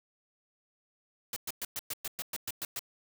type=noise bursts; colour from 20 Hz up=white; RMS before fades=-36 dBFS; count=11; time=1.33-2.793 s; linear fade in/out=2 ms; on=33 ms; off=110 ms; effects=none